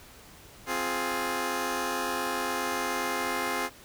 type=chord; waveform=10% pulse; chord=F minor; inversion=second; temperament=just; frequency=261.9 / 349.2 / 419.1 Hz; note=C4 / F4 / Ab4; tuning=+2 / 0 / +16 cents; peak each=-25 dBFS; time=0.66-3.7 s; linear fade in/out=50 ms; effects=pink hiss -51 dBFS RMS until 3.84 s